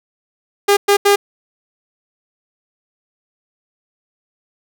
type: tone bursts at uneven times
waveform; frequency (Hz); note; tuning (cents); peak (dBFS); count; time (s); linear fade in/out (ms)
sawtooth; 404.2; G#4; -47; -5; 3; 0.68-0.77 / 0.88-0.97 / 1.05-1.16; 10
effects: none